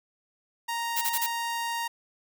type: tone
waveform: sawtooth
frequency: 932.3 Hz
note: A#5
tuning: in tune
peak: -25 dBFS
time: 0.68-1.88 s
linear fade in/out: 10 ms
type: noise bursts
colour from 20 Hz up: blue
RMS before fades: -28 dBFS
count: 4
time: 0.96-1.266 s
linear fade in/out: 10 ms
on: 54 ms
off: 30 ms
effects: none